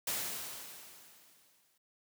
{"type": "noise with exponential decay", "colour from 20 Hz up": "white", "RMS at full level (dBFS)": -34, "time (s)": [0.07, 1.78], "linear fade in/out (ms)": 5, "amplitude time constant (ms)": 370, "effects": ["high-pass 100 Hz 12 dB/octave"]}